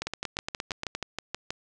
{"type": "two click trains", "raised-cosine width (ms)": 0.2, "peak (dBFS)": [-14, -14], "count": [9, 10], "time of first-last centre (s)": [[0.02, 0.95], [0.07, 1.505]], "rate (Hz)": [8.6, 6.27], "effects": ["resampled to 24000 Hz", "7-bit"]}